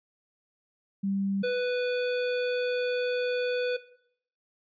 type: tone pair in turn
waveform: sine / square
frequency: 196.5 / 495.1 Hz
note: G3 / B4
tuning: +4 / +4 cents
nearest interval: octave + major third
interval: 1600 cents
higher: second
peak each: -26 dBFS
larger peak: neither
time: 1.03-1.43 / 1.43-3.77 s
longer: second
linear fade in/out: 10 ms
effects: noise-tail reverb RT60 0.7 s tail -18 dB re dry + resampled to 11025 Hz